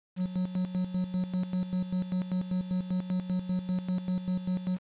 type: tone with tremolo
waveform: triangle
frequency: 183 Hz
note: F#3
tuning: 19 cents flat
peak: -24 dBFS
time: 0.16-4.79 s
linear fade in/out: 50 ms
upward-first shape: square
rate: 5.1 Hz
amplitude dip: 70%
effects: resampled to 8000 Hz + 9-bit